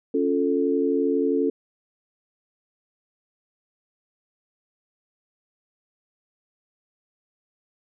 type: chord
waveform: sine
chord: Db augmented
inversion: none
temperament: equal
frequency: 277.2 / 349.2 / 440 Hz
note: Db4 / F4 / A4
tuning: 0 / 0 / 0 cents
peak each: -23 / -26 / -23 dBFS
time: 0.14-1.5 s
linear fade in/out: 5 ms
effects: none